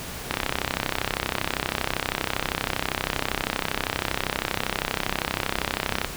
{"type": "click train", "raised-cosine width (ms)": 0.3, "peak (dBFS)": -6, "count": 188, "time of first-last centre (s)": [0.31, 6.046], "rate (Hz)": 32.6, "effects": ["pink hiss -35 dBFS RMS until 6.16 s"]}